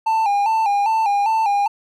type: tone with vibrato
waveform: triangle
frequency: 848 Hz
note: G#5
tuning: 36 cents sharp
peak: -13 dBFS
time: 0.06-1.68 s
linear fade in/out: 10 ms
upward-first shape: square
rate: 2.5 Hz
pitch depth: 81 cents each way
effects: none